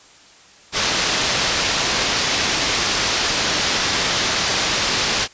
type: low-pass noise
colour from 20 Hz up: white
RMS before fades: -20 dBFS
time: 0.72-5.28 s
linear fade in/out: 50 ms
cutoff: 6000 Hz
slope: 24 dB/octave
effects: white hiss -47 dBFS RMS until 5.33 s + resampled to 16000 Hz